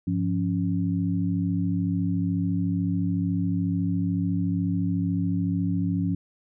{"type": "tone cluster", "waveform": "sine", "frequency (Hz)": [101.5, 175.4, 277.6], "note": ["G#2", "F3", "C#4"], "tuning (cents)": [-39, 8, 3], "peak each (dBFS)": [-28, -25, -28], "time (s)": [0.07, 6.15], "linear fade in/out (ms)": 5, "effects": []}